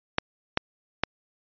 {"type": "clicks", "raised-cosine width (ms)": 0.3, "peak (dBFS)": -5, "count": 3, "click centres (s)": [0.184, 0.574, 1.036], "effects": ["resampled to 11025 Hz"]}